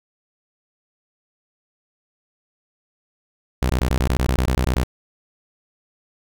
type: tone bursts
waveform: sawtooth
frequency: 63.5 Hz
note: B1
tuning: 49 cents sharp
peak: -13 dBFS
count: 13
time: 3.62-4.835 s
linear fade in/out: 0 ms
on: 75 ms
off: 20 ms
effects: none